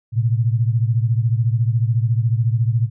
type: beating tone pair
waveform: sine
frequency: 112.6 / 126.6 Hz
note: A2 / B2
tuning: +40 / +43 cents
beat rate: 14 Hz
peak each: -16 / -20 dBFS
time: 0.12-2.9 s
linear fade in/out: 50 ms
effects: none